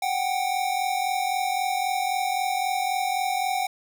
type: tone pair together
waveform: square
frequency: 740.2 / 784 Hz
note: F#5 / G5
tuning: 0 / 0 cents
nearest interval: minor second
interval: 100 cents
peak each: -27 dBFS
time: 0.02-3.67 s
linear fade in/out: 5 ms
effects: 9-bit